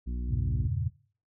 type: harmonic tone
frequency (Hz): 60.6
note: B1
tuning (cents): -32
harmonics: 1 / 2 / 3 / 4 / 5 / 6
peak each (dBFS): -31 / -47 / -42 / -43 / -51 / -55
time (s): 0.06-0.68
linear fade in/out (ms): 20
type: chord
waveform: sine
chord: E diminished seventh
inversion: none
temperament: equal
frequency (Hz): 82.41 / 98 / 116.54 / 138.59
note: E2 / G2 / Bb2 / Db3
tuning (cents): 0 / 0 / 0 / 0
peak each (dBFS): -33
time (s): 0.28-0.9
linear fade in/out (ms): 20
effects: noise-tail reverb RT60 0.4 s tail -18 dB re dry